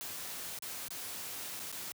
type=noise with dropouts; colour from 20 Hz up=white; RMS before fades=-42 dBFS; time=0.01-1.92 s; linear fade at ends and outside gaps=0 ms; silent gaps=0.588-0.623 / 0.882-0.906 / 1.594-1.599 / 1.717-1.726 s; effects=high-pass 80 Hz 12 dB/octave